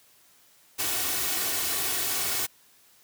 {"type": "noise with comb filter", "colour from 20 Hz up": "white", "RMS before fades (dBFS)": -28, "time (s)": [0.78, 2.47], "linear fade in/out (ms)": 20, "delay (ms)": 2.7, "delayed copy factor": 0.55, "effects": ["white hiss -59 dBFS RMS until 3.03 s", "high-pass 60 Hz 12 dB/octave"]}